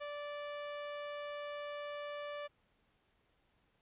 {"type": "tone", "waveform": "sawtooth", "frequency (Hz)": 584, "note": "D5", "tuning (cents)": -10, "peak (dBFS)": -37, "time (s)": [0, 2.48], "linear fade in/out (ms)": 20, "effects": ["pink hiss -75 dBFS RMS until 3.81 s", "resampled to 8000 Hz"]}